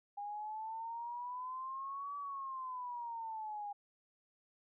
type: exponential two-way sweep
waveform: sine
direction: up then down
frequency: 810 to 1149 to 810 Hz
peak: -40 dBFS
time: 0.17-3.73 s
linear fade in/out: 10 ms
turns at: 2.17 s
effects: none